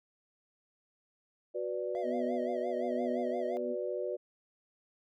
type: chord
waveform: sine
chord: B minor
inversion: second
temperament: equal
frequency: 370 / 493.9 / 587.3 Hz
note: F#4 / B4 / D5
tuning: 0 / 0 / 0 cents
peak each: -37 dBFS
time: 1.54-4.17 s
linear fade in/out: 20 ms
type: tone with vibrato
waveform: triangle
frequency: 659.3 Hz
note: E5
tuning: in tune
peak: -35 dBFS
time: 1.95-3.57 s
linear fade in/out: 0 ms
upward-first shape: sine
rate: 5.8 Hz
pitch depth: 110 cents each way
type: tone with tremolo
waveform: sine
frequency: 246.9 Hz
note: B3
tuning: in tune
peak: -34 dBFS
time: 2.03-3.76 s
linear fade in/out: 50 ms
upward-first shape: sine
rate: 1.2 Hz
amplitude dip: 65%
effects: none